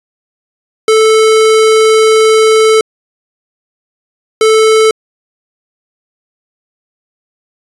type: tone pair in turn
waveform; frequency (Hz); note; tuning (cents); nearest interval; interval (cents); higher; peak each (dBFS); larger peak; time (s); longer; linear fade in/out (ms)
square; 438.7 / 438.7; A4 / A4; -5 / -5; unison; 0; neither; -5; neither; 0.88-2.81 / 4.41-4.91; first; 2
effects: resampled to 24000 Hz